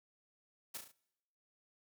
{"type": "noise with echo", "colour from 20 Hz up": "white", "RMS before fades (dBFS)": -43, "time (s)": [0.74, 0.78], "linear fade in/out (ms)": 10, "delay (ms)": 35, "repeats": 4, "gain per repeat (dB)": -5, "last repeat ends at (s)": 0.92, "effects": ["noise-tail reverb RT60 0.9 s tail -24 dB re dry", "high-pass 100 Hz 12 dB/octave"]}